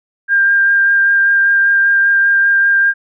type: tone with vibrato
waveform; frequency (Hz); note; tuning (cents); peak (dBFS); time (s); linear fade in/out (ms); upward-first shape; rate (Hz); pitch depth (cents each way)
sine; 1598; G6; +33; -8; 0.28-2.94; 50; sine; 5.1; 11
effects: none